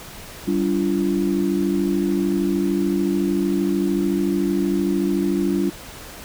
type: tone cluster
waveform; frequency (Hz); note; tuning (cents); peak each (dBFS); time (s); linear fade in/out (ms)
sine; 194.3 / 288.6 / 342; G3 / D4 / F4; -15 / -30 / -36; -22; 0.47-5.7; 10
effects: pink hiss -38 dBFS RMS until 6.24 s